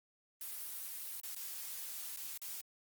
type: noise with dropouts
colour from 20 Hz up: blue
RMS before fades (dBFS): -44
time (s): 0.41-2.61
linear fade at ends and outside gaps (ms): 2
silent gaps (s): 1.203-1.234 / 1.349-1.362 / 2.163-2.171 / 2.376-2.417
effects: Opus 32 kbps